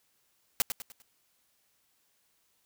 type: noise with echo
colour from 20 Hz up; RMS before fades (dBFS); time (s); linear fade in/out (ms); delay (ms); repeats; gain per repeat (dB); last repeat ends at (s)
white; -25; 0.6-0.62; 0; 100; 4; -8; 1.02
effects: white hiss -72 dBFS RMS until 2.65 s